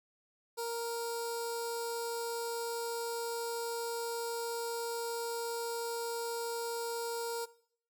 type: tone with notch filter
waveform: 15% pulse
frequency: 466.2 Hz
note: A#4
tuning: in tune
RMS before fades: -37 dBFS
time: 0.57-7.46 s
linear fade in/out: 20 ms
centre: 1900 Hz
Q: 0.54
effects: noise-tail reverb RT60 0.6 s tail -19 dB re dry